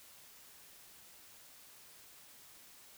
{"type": "silence", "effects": ["white hiss -58 dBFS RMS until 2.97 s"]}